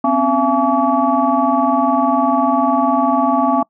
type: tone cluster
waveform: sine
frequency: 252.8 / 272.8 / 676 / 849 / 1139 Hz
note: B3 / C#4 / E5 / G#5 / C#6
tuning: +41 / -28 / +43 / +38 / +47 cents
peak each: -18 dBFS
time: 0.04-3.63 s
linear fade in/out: 5 ms
effects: noise-tail reverb RT60 0.1 s tail -26 dB re dry + tanh soft clip ceiling -1 dBFS